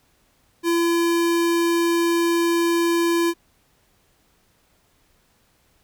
square tone, 339 Hz, E4, 49 cents sharp, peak -18 dBFS, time 0.63-3.34 s, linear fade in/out 50 ms, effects pink hiss -62 dBFS RMS until 5.83 s

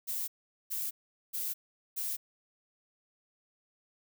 violet noise bursts, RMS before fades -35 dBFS, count 4, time 0.07-2.17 s, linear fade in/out 20 ms, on 210 ms, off 420 ms, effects none

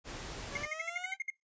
pink noise, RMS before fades -43 dBFS, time 0.04-0.68 s, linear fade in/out 50 ms
15% pulse exponential sweep, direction up, 554.4 to 784 Hz, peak -35 dBFS, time 0.5-1.17 s, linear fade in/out 50 ms
triangle tone bursts, 2135 Hz, C7, 34 cents sharp, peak -31 dBFS, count 10, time 0.55-1.303 s, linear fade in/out 5 ms, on 24 ms, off 57 ms
effects noise-tail reverb RT60 0.2 s tail -24 dB re dry + resampled to 16000 Hz

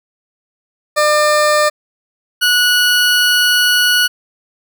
20% pulse tone pair in turn, 600 / 1466.3 Hz, D5 / F#6, +37 / -16 cents, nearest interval octave + minor third, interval 1547 cents, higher second, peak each -5 dBFS, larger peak neither, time 0.96-1.7 / 2.41-4.08 s, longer second, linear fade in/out 20 ms, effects none

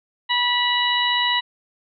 harmonic tone, 975 Hz, B5, 23 cents flat, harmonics 1 / 2 / 3 / 4, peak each -23 / -23 / -23 / -23 dBFS, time 0.29-1.41 s, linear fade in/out 20 ms, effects none

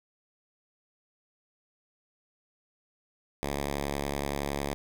5% pulse tone, 70.8 Hz, C#2, 37 cents sharp, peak -19 dBFS, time 3.43-4.74 s, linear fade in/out 0 ms, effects none

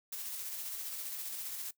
blue noise with tremolo, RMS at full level -40 dBFS, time 0.12-1.71 s, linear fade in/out 5 ms, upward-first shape square, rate 15 Hz, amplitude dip 25%, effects noise-tail reverb RT60 0.1 s tail -19 dB re dry

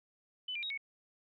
sine tone with pitch steps, 3003 / 2383 / 3788 / 2218 Hz, F#7 / D7 / A#7 / C#7, +25 / +25 / +27 / 0 cents, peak -36 dBFS, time 0.48-0.776 s, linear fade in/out 5 ms, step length 74 ms, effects none

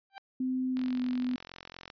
sawtooth tone with exponential growth, 784 Hz, G5, in tune, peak -34 dBFS, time 0.1-0.18 s, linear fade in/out 0 ms, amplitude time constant 16 ms
sine tone with pitch glide, 257.3 to 250.6 Hz, C4 to B3, -29 to +25 cents, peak -28 dBFS, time 0.4-1.36 s, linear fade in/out 5 ms, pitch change -46 cents, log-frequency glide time 0.71-1.02 s
click train, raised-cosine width 0.2 ms, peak -26 dBFS, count 51, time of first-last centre 0.77-1.901 s, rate 44.2 Hz
effects resampled to 11025 Hz

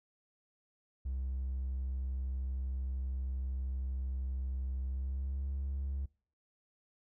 triangle tone with pitch glide, 65.2 to 68.48 Hz, C2 to C#2, -5 to -20 cents, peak -31 dBFS, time 1.05-6.06 s, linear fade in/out 10 ms, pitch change +85 cents, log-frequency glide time 4.85-5.46 s, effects noise-tail reverb RT60 0.5 s tail -26 dB re dry + tanh soft clip ceiling -29 dBFS

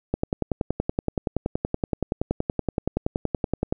click train, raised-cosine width 2 ms, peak -9 dBFS, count 39, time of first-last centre 0.14-3.725 s, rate 10.6 Hz, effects none

